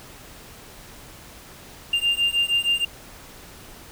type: beating tone pair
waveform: triangle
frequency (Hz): 2794 / 2800.4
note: F7 / F7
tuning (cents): 0 / +4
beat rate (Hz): 6.4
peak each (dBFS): -20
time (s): 1.93-2.85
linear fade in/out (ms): 5
effects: tanh soft clip ceiling -12 dBFS + pink hiss -44 dBFS RMS until 3.91 s